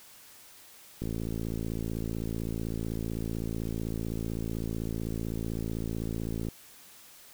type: click train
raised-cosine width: 3 ms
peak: -21 dBFS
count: 306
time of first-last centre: 1.02-6.486 s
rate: 55.8 Hz
effects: white hiss -53 dBFS RMS until 7.33 s